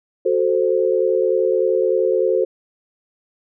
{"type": "chord", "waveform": "sine", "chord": "F# diminished", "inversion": "none", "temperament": "equal", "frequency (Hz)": [370, 440, 523.3], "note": ["F#4", "A4", "C5"], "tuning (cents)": [0, 0, 0], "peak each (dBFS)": -19, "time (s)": [0.25, 2.45], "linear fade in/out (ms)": 10, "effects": []}